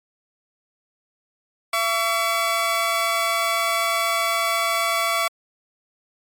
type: tone pair together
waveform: 20% pulse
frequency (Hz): 674 / 1133.5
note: E5 / C#6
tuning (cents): +38 / +38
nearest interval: major sixth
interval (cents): 900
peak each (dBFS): -18 / -17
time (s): 1.73-5.28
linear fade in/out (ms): 5
effects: MP3 64 kbps